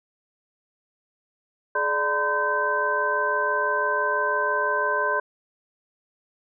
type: tone cluster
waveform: sine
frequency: 424 / 591 / 934 / 1020 / 1546 Hz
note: G#4 / D5 / A#5 / C6 / G6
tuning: +36 / +11 / +3 / -44 / -24 cents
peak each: -30 / -28 / -34 / -25 / -25 dBFS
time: 1.75-5.2 s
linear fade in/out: 5 ms
effects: none